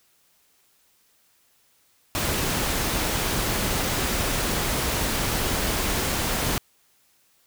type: noise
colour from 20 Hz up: pink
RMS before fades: -25 dBFS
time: 2.15-6.58 s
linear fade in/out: 0 ms
effects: white hiss -63 dBFS RMS until 7.46 s